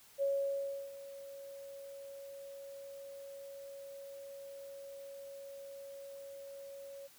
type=tone with ADSR envelope; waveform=sine; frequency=554.4 Hz; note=C#5; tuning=in tune; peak=-29 dBFS; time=0.18-7.08 s; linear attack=41 ms; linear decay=680 ms; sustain=-17 dB; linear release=20 ms; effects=white hiss -61 dBFS RMS until 7.18 s